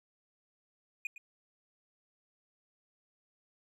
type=tone with echo; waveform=triangle; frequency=2457 Hz; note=D#7; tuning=22 cents flat; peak=-32 dBFS; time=1.05-1.07 s; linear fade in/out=2 ms; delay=110 ms; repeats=1; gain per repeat=-13 dB; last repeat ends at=1.18 s; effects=none